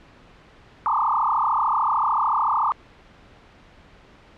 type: tone with frequency modulation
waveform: sine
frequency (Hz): 1046.5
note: C6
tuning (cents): 0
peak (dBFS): -18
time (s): 0.86-2.72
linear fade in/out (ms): 0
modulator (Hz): 33.5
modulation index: 5.7
effects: pink hiss -50 dBFS RMS until 4.37 s + low-pass 3000 Hz 12 dB/octave

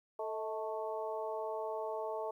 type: harmonic tone with a mistuned harmonic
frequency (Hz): 220.4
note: A3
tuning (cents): +3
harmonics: 2 / 3 / 4 / 5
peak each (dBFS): -40 / -40 / -42 / -47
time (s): 0.19-2.31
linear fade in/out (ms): 5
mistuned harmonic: 3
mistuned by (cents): -51
effects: 12-bit

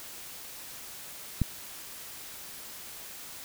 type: click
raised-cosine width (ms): 5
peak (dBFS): -12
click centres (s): 1.417
effects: white hiss -44 dBFS RMS until 3.44 s

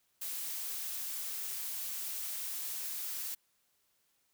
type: noise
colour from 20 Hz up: blue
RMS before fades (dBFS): -39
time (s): 0.21-3.35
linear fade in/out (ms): 10
effects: white hiss -75 dBFS RMS until 4.33 s

